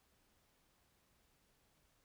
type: silence
effects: pink hiss -75 dBFS RMS until 2.04 s